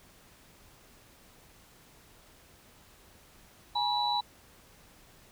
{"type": "tone cluster", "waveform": "sine", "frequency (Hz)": [835, 962, 3946], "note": ["G#5", "B5", "B7"], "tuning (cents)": [9, -46, -2], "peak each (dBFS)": -31, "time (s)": [3.75, 4.21], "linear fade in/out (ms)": 10, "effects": ["pink hiss -58 dBFS RMS until 5.31 s"]}